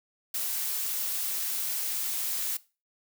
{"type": "noise", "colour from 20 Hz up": "blue", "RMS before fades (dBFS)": -31, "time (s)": [0.34, 2.57], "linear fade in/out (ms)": 5, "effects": ["noise-tail reverb RT60 0.3 s tail -19 dB re dry"]}